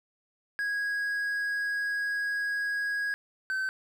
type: tone pair in turn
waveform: triangle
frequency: 1652 / 1537 Hz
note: G#6 / G6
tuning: -10 / -35 cents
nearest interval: minor second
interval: 125 cents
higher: first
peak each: -26 dBFS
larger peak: neither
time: 0.59-3.14 / 3.5-3.69 s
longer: first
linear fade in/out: 0 ms
effects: none